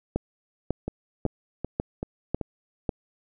two click trains, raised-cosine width 2 ms, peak -11 / -16 dBFS, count 6 / 5, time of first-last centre 0.16-2.892 / 0.88-2.413 s, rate 1.83 / 2.61 Hz, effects none

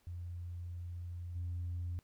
sine tone with level steps, 87.31 Hz, F2, in tune, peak -40 / -35 dBFS, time 0.07-1.99 s, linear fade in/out 0 ms, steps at 1.35 s, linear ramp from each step 10 ms, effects tanh soft clip ceiling -33 dBFS + pink hiss -73 dBFS RMS until 2.03 s

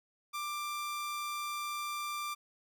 sawtooth tone, 1183 Hz, D6, 12 cents sharp, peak -32 dBFS, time 0.33-2.35 s, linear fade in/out 20 ms, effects none

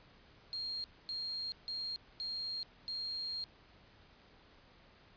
sine tone bursts at uneven times, 4227 Hz, C8, 17 cents sharp, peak -37 dBFS, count 5, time 0.53-0.84 / 1.09-1.52 / 1.68-1.96 / 2.2-2.63 / 2.88-3.44 s, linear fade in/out 0 ms, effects pink hiss -62 dBFS RMS until 5.16 s + resampled to 11025 Hz

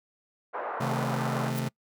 pink band-pass noise, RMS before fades -34 dBFS, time 0.53-1.51 s, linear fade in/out 20 ms, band 500 to 1400 Hz, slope 24 dB/octave
40% pulse chord, A diminished, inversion first, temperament just, 132 / 158.4 / 220 Hz, C3 / Eb3 / A3, +16 / +31 / 0 cents, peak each -30 / -36 / -32 dBFS, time 0.8-1.69 s, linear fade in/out 10 ms
blue noise with exponential growth, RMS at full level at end -35 dBFS, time 1.48-1.59 s, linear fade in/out 0 ms, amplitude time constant 23 ms
effects noise-tail reverb RT60 0.1 s tail -25 dB re dry

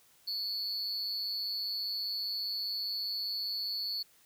triangle tone with amplitude modulation, 4435 Hz, C#8, in tune, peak -28 dBFS, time 0.27-4.03 s, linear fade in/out 10 ms, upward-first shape sine, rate 205 Hz, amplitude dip 85%, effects white hiss -64 dBFS RMS until 4.25 s

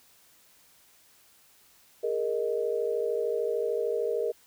sine chord, Ab suspended second, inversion none, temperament equal with one note detuned, 412.9 / 466.2 / 622.3 Hz, Ab4 / Bb4 / Eb5, -10 / 0 / 0 cents, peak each -31 / -28 / -34 dBFS, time 2.03-4.32 s, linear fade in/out 10 ms, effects white hiss -60 dBFS RMS until 4.46 s

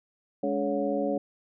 sine tone cluster, 208.3 / 286 / 424.6 / 557 / 723 Hz, G#3 / D4 / G#4 / C#5 / F#5, +5 / -46 / +38 / +8 / -40 cents, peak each -33 / -30 / -33 / -29 / -36 dBFS, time 0.43-1.18 s, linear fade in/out 5 ms, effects none

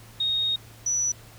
sine tone pair in turn, 3729 / 5919 Hz, A#7 / F#8, 0 / 0 cents, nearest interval minor sixth, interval 800 cents, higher second, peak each -22 dBFS, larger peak neither, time 0.2-0.56 / 0.86-1.12 s, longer first, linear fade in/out 5 ms, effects added 112 Hz sine -48 dBFS peak until 1.38 s + pink hiss -50 dBFS RMS until 1.38 s

